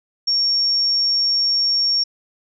sine tone, 5520 Hz, F8, 21 cents flat, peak -15 dBFS, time 0.27-2.04 s, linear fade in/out 10 ms, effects none

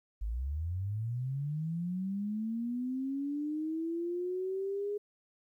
sine linear sweep, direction up, 49 to 415.3 Hz, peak -32 dBFS, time 0.21-4.98 s, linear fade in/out 10 ms, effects 12-bit

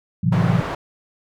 sine chord, F# half-diminished seventh, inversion first, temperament just, 111 / 133.2 / 166.5 / 185 Hz, A2 / C3 / E3 / F#3, +16 / +31 / +18 / 0 cents, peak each -21 / -21 / -19 / -22 dBFS, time 0.23-0.61 s, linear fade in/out 10 ms
white low-pass noise, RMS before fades -27 dBFS, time 0.32-0.75 s, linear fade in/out 5 ms, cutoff 1100 Hz, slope 12 dB/octave
effects none

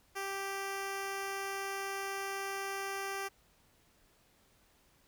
10% pulse tone, 392 Hz, G4, in tune, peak -28 dBFS, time 0.15-3.29 s, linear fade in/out 20 ms, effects pink hiss -68 dBFS RMS until 5.07 s

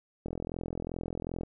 click train, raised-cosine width 2 ms, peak -22 dBFS, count 51, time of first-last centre 0.26-1.434 s, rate 42.6 Hz, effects none

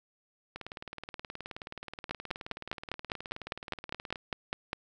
two click trains, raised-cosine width 0.3 ms, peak -16 / -24 dBFS, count 14 / 69, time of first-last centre 2.11-4.731 / 0.56-4.158 s, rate 4.96 / 18.9 Hz, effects none

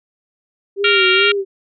sine tone with vibrato, 390 Hz, G4, 9 cents flat, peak -16 dBFS, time 0.76-1.45 s, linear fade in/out 50 ms, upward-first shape sine, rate 2.3 Hz, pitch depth 78 cents each way
harmonic tone, 464.6 Hz, A#4, 6 cents flat, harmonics 3 / 4 / 5 / 6 / 7 / 8 / 9, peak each -17 / -24 / -17 / -17 / -19 / -26 / -30 dBFS, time 0.84-1.32 s, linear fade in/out 5 ms
effects none

